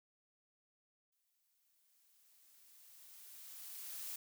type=noise with exponential growth; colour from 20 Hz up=blue; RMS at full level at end=-44 dBFS; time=1.12-4.16 s; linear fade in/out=5 ms; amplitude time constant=660 ms; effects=none